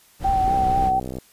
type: noise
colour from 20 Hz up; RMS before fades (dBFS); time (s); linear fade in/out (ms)
brown; -28; 0.19-0.92; 50
type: tone with vibrato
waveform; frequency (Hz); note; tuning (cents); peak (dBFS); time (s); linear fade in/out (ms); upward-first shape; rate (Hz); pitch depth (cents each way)
sine; 770; G5; -31; -17; 0.24-1; 10; triangle; 4.1; 37
type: click train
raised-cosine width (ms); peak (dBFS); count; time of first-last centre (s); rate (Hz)
2; -18; 46; 0.48-1.185; 63.8
effects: white hiss -54 dBFS RMS until 1.32 s + resampled to 32000 Hz